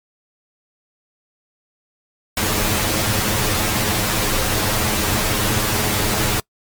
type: noise with comb filter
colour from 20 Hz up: pink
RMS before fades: -19 dBFS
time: 2.37-6.4 s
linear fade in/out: 2 ms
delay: 9.4 ms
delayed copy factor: +0.9
effects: noise-tail reverb RT60 0.1 s tail -25 dB re dry + MP3 96 kbps